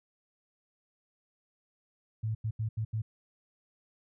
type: tone bursts at uneven times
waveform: sine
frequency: 110 Hz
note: A2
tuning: in tune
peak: -29 dBFS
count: 5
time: 2.23-2.35 / 2.44-2.51 / 2.59-2.69 / 2.77-2.85 / 2.93-3.02 s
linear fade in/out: 10 ms
effects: none